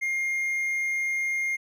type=tone; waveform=triangle; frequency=2124 Hz; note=C7; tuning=25 cents sharp; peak=-23 dBFS; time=0.01-1.57 s; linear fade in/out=20 ms; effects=none